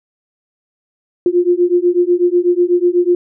sine beating tone pair, 349.2 / 357.3 Hz, F4 / F4, 0 / +40 cents, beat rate 8.1 Hz, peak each -13 dBFS, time 1.26-3.15 s, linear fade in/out 2 ms, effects none

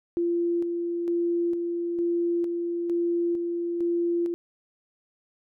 sine tone with tremolo, 343.5 Hz, F4, 29 cents flat, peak -22 dBFS, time 0.17-4.34 s, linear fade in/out 0 ms, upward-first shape square, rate 1.1 Hz, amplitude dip 35%, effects none

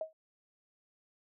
sine tone with exponential decay, 635 Hz, D#5, 35 cents sharp, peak -30 dBFS, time 0.01-0.13 s, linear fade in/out 2 ms, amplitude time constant 26 ms, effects none

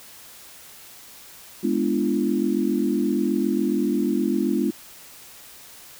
sine chord, G# diminished seventh, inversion none, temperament equal with one note detuned, 207.7 / 246.9 / 293.7 / 341.6 Hz, G#3 / B3 / D4 / F4, 0 / 0 / 0 / -38 cents, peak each -25 dBFS, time 1.63-4.71 s, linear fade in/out 10 ms, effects white hiss -45 dBFS RMS until 5.99 s

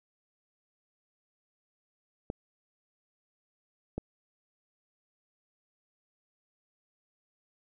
clicks, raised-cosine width 2 ms, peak -20 dBFS, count 2, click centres 2.301 / 3.98 s, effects none

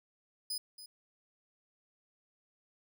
sawtooth tone with echo, 5000 Hz, D#8, 8 cents sharp, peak -32 dBFS, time 0.5-0.58 s, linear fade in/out 5 ms, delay 280 ms, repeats 1, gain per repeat -13 dB, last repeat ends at 0.86 s, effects none

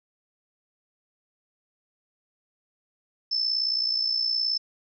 sine tone with amplitude modulation, 5274 Hz, E8, in tune, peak -20 dBFS, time 3.31-4.58 s, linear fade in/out 10 ms, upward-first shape sine, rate 59 Hz, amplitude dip 65%, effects none

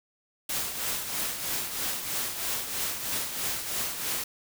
white noise with tremolo, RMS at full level -29 dBFS, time 0.49-4.24 s, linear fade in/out 5 ms, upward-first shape triangle, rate 3.1 Hz, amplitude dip 60%, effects none

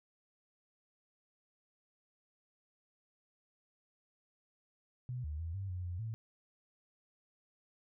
sine tone with pitch steps, 124.9 / 75.4 / 82.7 / 97.5 / 90.5 / 88.3 / 111.8 Hz, B2 / D2 / E2 / G2 / F#2 / F2 / A2, +20 / +46 / +6 / -9 / -38 / +20 / +28 cents, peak -37 dBFS, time 5.09-6.14 s, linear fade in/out 0 ms, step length 150 ms, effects none

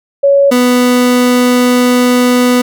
sine / 30% pulse tone pair in turn, 559 / 247.6 Hz, C#5 / B3, +14 / +5 cents, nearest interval octave + major second, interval 1409 cents, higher first, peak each -4 dBFS, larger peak neither, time 0.23-0.51 / 0.51-2.62 s, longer second, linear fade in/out 10 ms, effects none

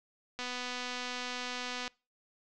click train, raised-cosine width 0.2 ms, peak -21 dBFS, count 370, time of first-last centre 0.39-1.878 s, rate 248 Hz, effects noise-tail reverb RT60 0.3 s tail -24 dB re dry + low-pass 7000 Hz 12 dB/octave

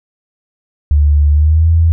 sine tone with pitch glide, 73.42 to 82.41 Hz, D2 to E2, 0 to 0 cents, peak -6 dBFS, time 0.91-1.92 s, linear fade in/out 0 ms, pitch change +200 cents, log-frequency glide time 1.31-1.69 s, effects none

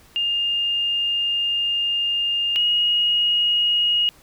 sine tone pair in turn, 2816 / 2878 Hz, F7 / F#7, +14 / -49 cents, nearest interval unison, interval 37 cents, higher second, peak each -19 / -16 dBFS, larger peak second, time 0.16-2.56 / 2.56-4.09 s, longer first, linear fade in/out 0 ms, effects pink hiss -52 dBFS RMS until 4.22 s

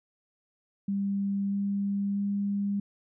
sine tone with pitch steps, 198.6 / 199.87 / 201.1 Hz, G3 / G3 / G3, +23 / +34 / +44 cents, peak -26 dBFS, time 0.88-2.8 s, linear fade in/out 5 ms, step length 640 ms, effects none

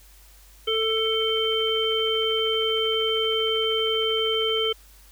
harmonic tone, 443.6 Hz, A4, 14 cents sharp, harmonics 1 / 3 / 5 / 7, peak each -24 / -32 / -35 / -24 dBFS, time 0.67-4.73 s, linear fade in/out 10 ms, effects added 50 Hz sine -50 dBFS peak until 5.11 s + white hiss -54 dBFS RMS until 5.11 s

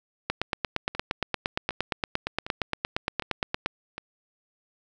two click trains, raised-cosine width 0.3 ms, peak -19 / -9 dBFS, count 5 / 30, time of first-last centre 0.95-3.98 / 0.3-3.66 s, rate 1.32 / 8.63 Hz, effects none

